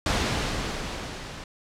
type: noise with level ramp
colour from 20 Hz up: pink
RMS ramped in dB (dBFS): -23 to -39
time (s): 0.06-1.44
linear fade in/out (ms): 2
effects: low-pass 6000 Hz 12 dB/octave